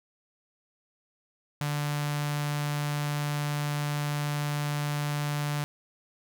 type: tone with notch filter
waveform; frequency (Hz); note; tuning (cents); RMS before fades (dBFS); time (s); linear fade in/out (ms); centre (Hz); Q
sawtooth; 146.83; D3; 0; -30; 1.61-5.64; 0; 370; 0.79
effects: none